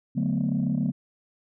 sine chord, B minor seventh, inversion first, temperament equal, 146.83 / 185 / 220 / 246.9 Hz, D3 / F#3 / A3 / B3, 0 / 0 / 0 / 0 cents, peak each -27 dBFS, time 0.15-0.92 s, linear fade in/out 20 ms, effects tanh soft clip ceiling -17 dBFS

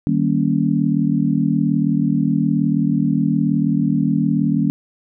sine chord, Eb dominant seventh, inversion none, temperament just, 155.56 / 194.45 / 233.3 / 280 Hz, Eb3 / G3 / Bb3 / Db4, 0 / -14 / +2 / +18 cents, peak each -20 dBFS, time 0.07-4.7 s, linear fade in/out 0 ms, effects none

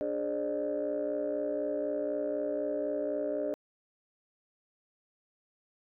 sine tone cluster, 293.3 / 415.1 / 536 / 600 Hz, D4 / G#4 / C5 / D5, -2 / -1 / +42 / +37 cents, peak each -36 / -36 / -36 / -32 dBFS, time 0.01-3.54 s, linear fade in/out 0 ms, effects tanh soft clip ceiling -23 dBFS

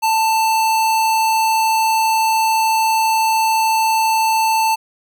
square tone, 887 Hz, A5, 14 cents sharp, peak -14 dBFS, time 0.02-4.76 s, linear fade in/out 20 ms, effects none

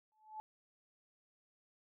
sine tone with exponential growth, 864 Hz, A5, 32 cents flat, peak -40 dBFS, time 0.12-0.4 s, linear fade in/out 0 ms, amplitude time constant 60 ms, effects none

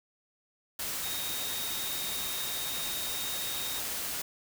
sine tone in noise, 3723 Hz, A#7, 3 cents flat, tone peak -38 dBFS, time 1.03-3.8 s, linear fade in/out 5 ms, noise white, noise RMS -35 dBFS, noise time 0.79-4.22 s, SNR -6 dB, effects none

